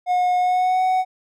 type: tone with pitch glide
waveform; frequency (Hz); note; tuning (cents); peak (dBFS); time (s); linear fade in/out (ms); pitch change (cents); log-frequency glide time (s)
triangle; 723 to 745; F#5 to F#5; -40 to +12; -14; 0.06-1.05; 50; +52; 0.38-0.82
effects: none